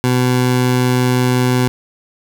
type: tone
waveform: 20% pulse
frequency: 125.6 Hz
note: B2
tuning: 30 cents sharp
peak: -7 dBFS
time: 0.04-1.68 s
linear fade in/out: 0 ms
effects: none